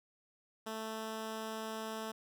10% pulse tone, 220.5 Hz, A3, 4 cents sharp, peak -31 dBFS, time 0.66-2.12 s, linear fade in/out 10 ms, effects none

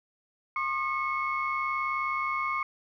sine tone cluster, 1074 / 1213 / 2196 Hz, C6 / D#6 / C#7, +45 / -44 / -17 cents, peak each -31 dBFS, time 0.56-2.63 s, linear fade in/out 2 ms, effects tanh soft clip ceiling -19 dBFS

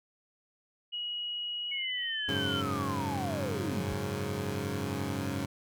sine tone with pitch glide, 2904 to 3059 Hz, F#7 to G7, -33 to -43 cents, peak -33 dBFS, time 0.92-2.62 s, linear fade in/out 20 ms, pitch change +90 cents, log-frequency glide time 1.64-2.1 s
sine linear sweep, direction down, 2217 to 48.23 Hz, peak -35 dBFS, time 1.71-3.94 s, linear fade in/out 10 ms
15% pulse chord, F# suspended second, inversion none, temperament equal, 92.5 / 103.83 / 138.59 Hz, F#2 / G#2 / C#3, 0 / 0 / 0 cents, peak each -30 dBFS, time 2.28-5.46 s, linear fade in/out 10 ms
effects none

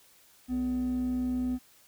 triangle tone pair together, 62.9 / 251.6 Hz, B1 / B3, +32 / +32 cents, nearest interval 2 octaves, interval 2400 cents, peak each -35 / -24 dBFS, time 0.48-1.59 s, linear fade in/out 50 ms, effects tanh soft clip ceiling -24 dBFS + white hiss -60 dBFS RMS until 1.87 s

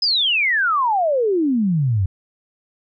sine exponential sweep, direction down, 5150 to 89 Hz, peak -15 dBFS, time 0.02-2.06 s, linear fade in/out 5 ms, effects none

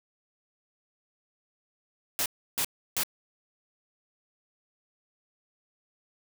white noise bursts, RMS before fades -28 dBFS, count 3, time 2.19-3.034 s, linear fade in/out 0 ms, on 68 ms, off 320 ms, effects none

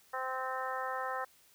harmonic tone, 259.8 Hz, C4, 12 cents flat, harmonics 2 / 3 / 4 / 5 / 6 / 7, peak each -41 / -40 / -40 / -40 / -46 / -43 dBFS, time 0.13-1.25 s, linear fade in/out 10 ms, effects white hiss -64 dBFS RMS until 1.54 s

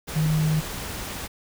sine tone in noise, 155.56 Hz, D#3, in tune, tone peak -19 dBFS, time 0.15-0.61 s, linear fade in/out 20 ms, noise pink, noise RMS -33 dBFS, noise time 0.07-1.28 s, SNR +11 dB, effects none

